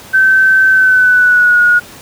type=tone with pitch glide; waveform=sine; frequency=1541 to 1446.1 Hz; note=G6 to F#6; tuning=-30 to -40 cents; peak=-5 dBFS; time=0.13-1.8 s; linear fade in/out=20 ms; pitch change=-110 cents; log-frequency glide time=0.69-1.61 s; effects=pink hiss -34 dBFS RMS until 2.01 s + high-pass 80 Hz 12 dB/octave